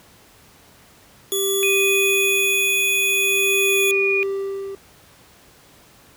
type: tone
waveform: 10% pulse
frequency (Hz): 3403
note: G#7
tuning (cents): +41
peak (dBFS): -14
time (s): 1.32-3.91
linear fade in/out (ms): 0
type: tone with tremolo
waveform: triangle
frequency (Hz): 392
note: G4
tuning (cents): 0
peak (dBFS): -17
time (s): 1.32-4.75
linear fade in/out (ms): 2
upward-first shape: sine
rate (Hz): 0.48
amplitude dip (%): 75
type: tone with pitch glide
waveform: sine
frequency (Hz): 2489 to 2443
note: D#7 to D#7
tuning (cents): 0 to -32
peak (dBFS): -18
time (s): 1.63-4.23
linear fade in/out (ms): 0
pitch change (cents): -32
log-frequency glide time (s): 3.6-4.08
effects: pink hiss -50 dBFS RMS until 6.16 s + high-pass 60 Hz 12 dB/octave